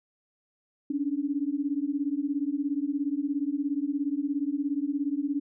sine beating tone pair, 277.2 / 294.2 Hz, C#4 / D4, 0 / +3 cents, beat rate 17 Hz, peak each -29 dBFS, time 0.9-5.4 s, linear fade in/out 5 ms, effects none

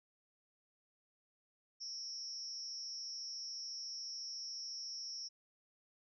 sine tone with amplitude modulation, 5460 Hz, F8, 40 cents flat, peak -38 dBFS, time 1.8-5.29 s, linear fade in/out 20 ms, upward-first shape sine, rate 266 Hz, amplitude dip 100%, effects none

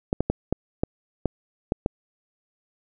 clicks, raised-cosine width 2 ms, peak -8 dBFS, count 8, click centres 0.129 / 0.206 / 0.3 / 0.526 / 0.835 / 1.257 / 1.721 / 1.861 s, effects none

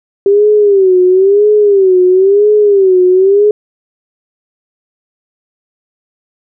sine tone with vibrato, 392 Hz, G4, in tune, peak -4 dBFS, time 0.26-3.51 s, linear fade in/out 2 ms, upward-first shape sine, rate 0.99 Hz, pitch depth 130 cents each way, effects none

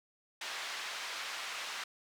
pink band-pass noise, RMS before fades -41 dBFS, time 0.41-1.84 s, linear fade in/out 5 ms, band 1200 to 5100 Hz, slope 12 dB/octave, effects none

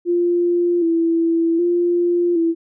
sine tone with vibrato, 340.1 Hz, F4, 46 cents flat, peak -14 dBFS, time 0.05-2.55 s, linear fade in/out 50 ms, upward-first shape square, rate 0.65 Hz, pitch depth 42 cents each way, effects none

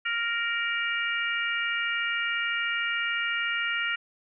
harmonic tone with a mistuned harmonic, 466.2 Hz, A#4, in tune, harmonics 3 / 4 / 5 / 6, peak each -30 / -31 / -32 / -33 dBFS, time 0.05-3.96 s, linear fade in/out 10 ms, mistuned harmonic 6, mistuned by +20 cents, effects none

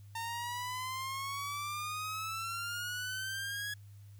sawtooth exponential sweep, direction up, 909 to 1679 Hz, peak -33 dBFS, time 0.15-3.74 s, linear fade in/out 5 ms, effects added 101 Hz sine -50 dBFS peak until 4.19 s + white hiss -69 dBFS RMS until 4.19 s

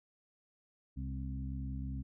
harmonic tone with a mistuned harmonic, 66.1 Hz, C2, 18 cents sharp, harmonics 1 / 2 / 3 / 4, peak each -39 / -42 / -47 / -46 dBFS, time 0.96-2.03 s, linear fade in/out 20 ms, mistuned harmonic 3, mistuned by +31 cents, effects none

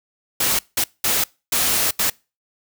white noise bursts at uneven times, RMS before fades -19 dBFS, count 5, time 0.4-0.59 / 0.77-0.84 / 1.04-1.24 / 1.52-1.91 / 1.99-2.1 s, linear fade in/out 5 ms, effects noise-tail reverb RT60 0.3 s tail -25 dB re dry

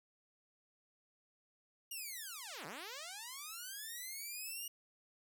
5% pulse linear two-way sweep, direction down then up, 2888 to 135.4 to 2888 Hz, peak -34 dBFS, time 1.91-4.68 s, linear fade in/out 5 ms, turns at 2.66 s, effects none

